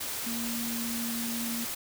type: tone in noise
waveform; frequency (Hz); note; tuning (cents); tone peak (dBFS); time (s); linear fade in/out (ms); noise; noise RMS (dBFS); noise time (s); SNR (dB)
sine; 233.1; A#3; 0; -33; 0.26-1.65; 10; white; -35; 0-1.75; -1
effects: none